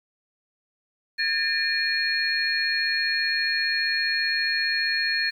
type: tone cluster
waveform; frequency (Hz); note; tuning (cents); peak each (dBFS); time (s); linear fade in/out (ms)
sine; 1648 / 1803 / 2406 / 4284; G#6 / A6 / D7 / C8; -14 / +42 / +41 / +40; -32 / -25 / -30 / -26; 1.18-5.31; 20
effects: 9-bit